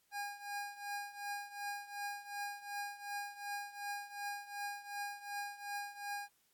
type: tone with tremolo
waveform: 25% pulse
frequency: 814 Hz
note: G#5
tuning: 35 cents flat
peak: -34 dBFS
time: 0.11-6.29 s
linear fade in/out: 50 ms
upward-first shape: triangle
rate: 2.7 Hz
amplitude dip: 85%
effects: white hiss -75 dBFS RMS until 6.53 s + AAC 64 kbps

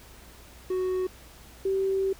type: tone pair in turn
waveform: triangle / sine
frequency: 370.3 / 386.1 Hz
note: F#4 / G4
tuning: +1 / -26 cents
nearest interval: minor second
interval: 73 cents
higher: second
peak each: -23 dBFS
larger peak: neither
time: 0.7-1.07 / 1.65-2.13 s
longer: second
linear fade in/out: 5 ms
effects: added 60 Hz sine -51 dBFS peak until 2.19 s + pink hiss -51 dBFS RMS until 2.19 s

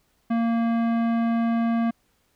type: tone with tanh clipping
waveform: sine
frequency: 230.8 Hz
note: A#3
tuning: 17 cents flat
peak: -22 dBFS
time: 0.3-1.91 s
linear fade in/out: 10 ms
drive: 16 dB
effects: pink hiss -67 dBFS RMS until 2.35 s

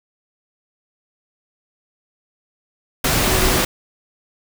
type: tone in noise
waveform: sine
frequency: 374.6 Hz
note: F#4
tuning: 21 cents sharp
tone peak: -25 dBFS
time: 3.27-3.61 s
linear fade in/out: 5 ms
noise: pink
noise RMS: -17 dBFS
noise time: 3.04-3.65 s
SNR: -11 dB
effects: none

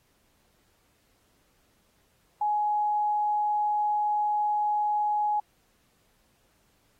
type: tone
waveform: sine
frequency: 838 Hz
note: G#5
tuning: 15 cents sharp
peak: -23 dBFS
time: 2.41-5.4 s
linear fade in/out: 5 ms
effects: pink hiss -68 dBFS RMS until 6.99 s + AAC 48 kbps

